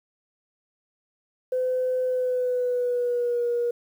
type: tone with pitch glide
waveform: sine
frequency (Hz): 509 to 477.7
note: C5 to A#4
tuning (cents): -48 to +42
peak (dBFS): -21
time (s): 1.52-3.71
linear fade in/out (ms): 5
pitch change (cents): -110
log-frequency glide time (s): 2.04-3.47
effects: tanh soft clip ceiling -17 dBFS + 9-bit